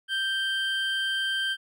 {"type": "tone pair together", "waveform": "triangle", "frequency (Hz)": [1568, 3136], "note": ["G6", "G7"], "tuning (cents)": [0, 0], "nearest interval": "octave", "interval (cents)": 1200, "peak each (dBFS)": [-26, -27], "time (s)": [0.08, 1.57], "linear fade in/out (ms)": 50, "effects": []}